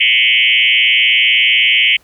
sine tone with frequency modulation, 2612 Hz, E7, 17 cents flat, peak -8 dBFS, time 0-1.97 s, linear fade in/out 10 ms, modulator 116 Hz, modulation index 4.7, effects pink hiss -52 dBFS RMS until 2.03 s

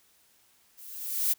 violet noise with level ramp, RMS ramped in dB -49 to -23 dBFS, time 0.77-1.34 s, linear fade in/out 20 ms, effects white hiss -64 dBFS RMS until 1.38 s

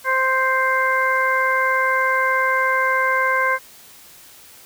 harmonic tone, 523.3 Hz, C5, in tune, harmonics 1 / 2 / 3 / 4, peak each -24 / -20 / -20 / -23 dBFS, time 0.04-3.59 s, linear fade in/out 50 ms, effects white hiss -45 dBFS RMS until 4.65 s

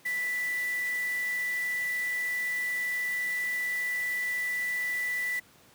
sine tone in noise, 1975.5 Hz, B6, in tune, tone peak -28 dBFS, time 0.05-5.4 s, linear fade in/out 10 ms, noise white, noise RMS -44 dBFS, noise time 0.05-5.4 s, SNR +13 dB, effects pink hiss -58 dBFS RMS until 5.74 s + high-pass 100 Hz 12 dB/octave

